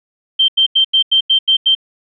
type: tone bursts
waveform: sine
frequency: 3136 Hz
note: G7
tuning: in tune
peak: -8 dBFS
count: 8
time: 0.39-1.751 s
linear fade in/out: 10 ms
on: 94 ms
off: 87 ms
effects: none